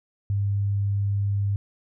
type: tone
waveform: sine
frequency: 100.4 Hz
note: G2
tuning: 42 cents sharp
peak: -21 dBFS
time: 0.3-1.56 s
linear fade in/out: 0 ms
effects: none